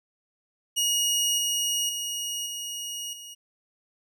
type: tone with level steps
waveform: 20% pulse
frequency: 2880 Hz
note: F#7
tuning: 47 cents flat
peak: -17 / -19 / -24 / -27 / -35 dBFS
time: 0.76-3.35 s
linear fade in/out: 20 ms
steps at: 1.38 / 1.89 / 2.46 / 3.13 s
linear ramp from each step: 2 ms
effects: none